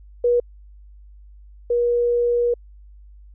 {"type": "tone pair in turn", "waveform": "sine", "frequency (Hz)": [482.7, 479.1], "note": ["B4", "A#4"], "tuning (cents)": [-40, 47], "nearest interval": "unison", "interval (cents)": 13, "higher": "first", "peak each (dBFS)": [-14, -16], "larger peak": "first", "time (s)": [[0.24, 0.4], [1.7, 2.54]], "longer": "second", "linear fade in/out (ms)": 5, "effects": ["added 50 Hz sine -42 dBFS peak until 3.34 s"]}